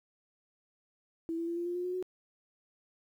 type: tone with pitch steps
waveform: sine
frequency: 329.6 / 334.8 / 340 / 345.4 / 350.8 / 356.3 / 361.9 / 367.6 Hz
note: E4 / E4 / F4 / F4 / F4 / F4 / F#4 / F#4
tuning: 0 / +27 / -46 / -19 / +8 / +35 / -38 / -11 cents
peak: -32 dBFS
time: 1.29-2.026 s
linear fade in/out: 0 ms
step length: 92 ms
effects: 11-bit